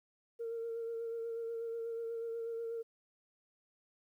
sine tone with vibrato, 460 Hz, A#4, 23 cents flat, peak -36 dBFS, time 0.39-2.83 s, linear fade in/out 20 ms, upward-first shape sine, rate 8.2 Hz, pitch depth 22 cents each way, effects tanh soft clip ceiling -33 dBFS + 12-bit

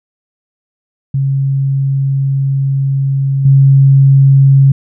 sine tone with level steps, 136.6 Hz, C#3, 25 cents flat, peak -10 / -3 dBFS, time 1.14-4.72 s, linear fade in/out 5 ms, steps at 3.45 s, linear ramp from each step 5 ms, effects none

